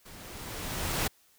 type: noise with level ramp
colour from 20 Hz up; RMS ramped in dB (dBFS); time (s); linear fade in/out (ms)
pink; -49 to -28; 0.05-1.08; 10
effects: white hiss -64 dBFS RMS until 1.38 s